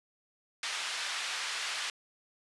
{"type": "band-pass noise", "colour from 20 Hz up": "white", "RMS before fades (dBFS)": -36, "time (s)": [0.63, 1.9], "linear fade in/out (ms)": 2, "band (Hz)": [1100, 4100], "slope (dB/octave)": 12, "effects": ["resampled to 24000 Hz"]}